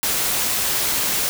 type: noise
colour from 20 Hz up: white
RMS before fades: -21 dBFS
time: 0.03-1.29 s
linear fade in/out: 0 ms
effects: none